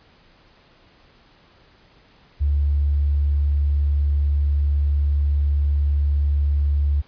triangle tone with tanh clipping, 72.1 Hz, D2, 31 cents flat, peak -16 dBFS, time 2.4-7.02 s, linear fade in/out 20 ms, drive 4 dB, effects pink hiss -54 dBFS RMS until 7.07 s + resampled to 11025 Hz

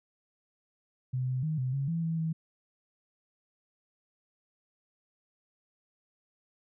sine tone with pitch steps, 127.9 / 128.7 / 156.3 / 128.5 / 137.8 / 166.1 / 163.5 / 161.2 Hz, C3 / C3 / D#3 / C3 / C#3 / E3 / E3 / E3, -39 / -28 / +8 / -31 / -10 / +13 / -14 / -38 cents, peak -28 dBFS, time 1.13-2.33 s, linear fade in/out 10 ms, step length 150 ms, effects none

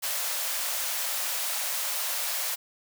white high-pass noise, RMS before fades -30 dBFS, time 0.02-2.56 s, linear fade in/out 20 ms, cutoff 510 Hz, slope 96 dB/octave, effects none

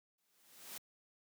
white noise with exponential growth, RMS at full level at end -45 dBFS, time 0.18-0.78 s, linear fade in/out 5 ms, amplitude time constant 130 ms, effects high-pass 150 Hz 12 dB/octave

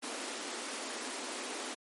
pink high-pass noise, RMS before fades -40 dBFS, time 0.02-1.75 s, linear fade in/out 20 ms, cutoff 230 Hz, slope 96 dB/octave, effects MP3 48 kbps

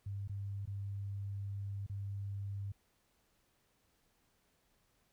sine tone with dropouts, 99.6 Hz, G2, 28 cents sharp, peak -38 dBFS, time 0.06-2.72 s, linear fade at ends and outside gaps 5 ms, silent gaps 0.277-0.294 / 0.656-0.674 / 1.865-1.896 s, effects pink hiss -75 dBFS RMS until 5.12 s

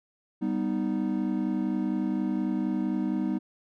triangle chord, G augmented, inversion none, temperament equal, 196 / 246.9 / 311.1 Hz, G3 / B3 / D#4, 0 / 0 / 0 cents, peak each -28 dBFS, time 0.41-3.39 s, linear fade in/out 20 ms, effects none

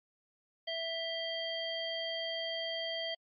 harmonic tone with a mistuned harmonic, 659.3 Hz, E5, in tune, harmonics 1 / 3 / 5 / 7, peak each -39 / -43 / -38 / -45 dBFS, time 0.67-3.15 s, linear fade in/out 10 ms, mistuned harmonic 5, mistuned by -55 cents, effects AAC 64 kbps

